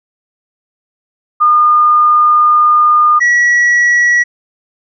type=tone pair in turn; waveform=sine / triangle; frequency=1216 / 1930.3 Hz; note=D#6 / B6; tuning=-40 / -40 cents; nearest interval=minor sixth; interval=800 cents; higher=second; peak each=-5 dBFS; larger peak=neither; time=1.4-3.2 / 3.2-4.24 s; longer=first; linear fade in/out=20 ms; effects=resampled to 16000 Hz